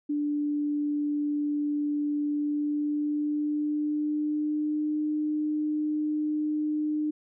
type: tone with pitch glide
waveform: sine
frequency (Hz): 293.7 to 303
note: D4 to D#4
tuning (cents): 0 to -46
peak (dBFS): -25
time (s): 0.09-7.11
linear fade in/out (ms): 10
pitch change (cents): +54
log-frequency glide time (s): 2.27-5.02
effects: none